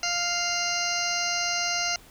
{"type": "harmonic tone", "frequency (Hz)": 698.5, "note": "F5", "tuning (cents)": 0, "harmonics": [1, 2, 3, 4, 6, 7, 8, 9], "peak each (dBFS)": [-33, -33, -33, -33, -33, -33, -33, -33], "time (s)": [0.03, 1.96], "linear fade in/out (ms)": 2, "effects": ["pink hiss -52 dBFS RMS until 2.1 s"]}